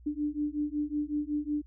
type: beating tone pair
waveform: sine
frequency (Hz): 293.7 / 299.1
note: D4 / D4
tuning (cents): 0 / +32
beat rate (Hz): 5.4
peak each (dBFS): -32 / -32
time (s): 0.06-1.62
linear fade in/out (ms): 10
effects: added 60 Hz sine -50 dBFS peak until 1.66 s